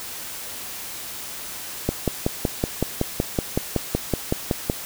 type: click train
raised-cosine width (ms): 2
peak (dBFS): -6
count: 16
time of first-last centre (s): 1.89-4.699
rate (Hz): 5.34
effects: white hiss -34 dBFS RMS until 4.85 s